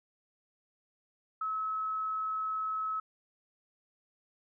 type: tone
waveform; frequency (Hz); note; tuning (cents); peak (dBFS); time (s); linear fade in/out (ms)
sine; 1291; E6; -37; -31; 1.41-3; 5
effects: none